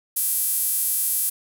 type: tone with high-pass filter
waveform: sawtooth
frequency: 392 Hz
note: G4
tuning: in tune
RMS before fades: -23 dBFS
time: 0.16-1.3 s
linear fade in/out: 10 ms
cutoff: 11000 Hz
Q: 2.3
effects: none